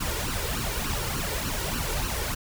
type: noise with flanger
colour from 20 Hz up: pink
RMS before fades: -29 dBFS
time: 0-2.35 s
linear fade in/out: 10 ms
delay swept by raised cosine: 0.69 to 2.19 ms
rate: 3.4 Hz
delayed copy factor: +0.7
effects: none